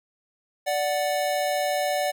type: tone pair together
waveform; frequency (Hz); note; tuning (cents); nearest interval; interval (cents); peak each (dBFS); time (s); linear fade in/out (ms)
square; 586.1 / 740; D5 / F#5; -4 / 0; major third; 404; -26 / -27; 0.66-2.12; 20
effects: none